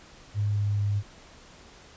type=tone with pitch steps; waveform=sine; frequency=103.3 / 102.65 / 102 Hz; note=G#2 / G#2 / G#2; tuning=-9 / -20 / -31 cents; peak=-23 dBFS; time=0.34-1.03 s; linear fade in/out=50 ms; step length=230 ms; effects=pink hiss -51 dBFS RMS until 1.96 s + resampled to 16000 Hz